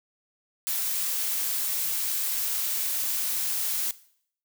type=noise; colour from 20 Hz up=blue; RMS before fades=-28 dBFS; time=0.67-3.91 s; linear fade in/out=0 ms; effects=noise-tail reverb RT60 0.6 s tail -18 dB re dry